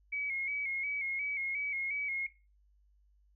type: tone with vibrato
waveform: sine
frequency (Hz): 2217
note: C#7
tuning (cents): 0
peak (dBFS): -33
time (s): 0.12-2.27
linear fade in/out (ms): 10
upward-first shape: square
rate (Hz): 2.8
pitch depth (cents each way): 48
effects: noise-tail reverb RT60 0.3 s tail -17 dB re dry + added 50 Hz sine -64 dBFS peak until 3.35 s